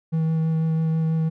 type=tone with vibrato; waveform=triangle; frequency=160.7 Hz; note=E3; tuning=44 cents flat; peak=-17 dBFS; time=0.12-1.3 s; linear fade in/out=20 ms; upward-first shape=sine; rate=6.1 Hz; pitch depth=10 cents each way; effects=none